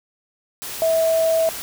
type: tone in noise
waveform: sine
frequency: 651 Hz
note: E5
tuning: 22 cents flat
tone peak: -15 dBFS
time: 0.82-1.49 s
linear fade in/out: 0 ms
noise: white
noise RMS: -31 dBFS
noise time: 0.62-1.62 s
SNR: +13 dB
effects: none